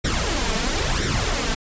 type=noise with flanger; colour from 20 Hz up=pink; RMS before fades=-22 dBFS; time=0.04-1.55 s; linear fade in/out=10 ms; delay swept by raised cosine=0.53 to 4.53 ms; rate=1 Hz; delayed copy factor=+0.7; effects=resampled to 16000 Hz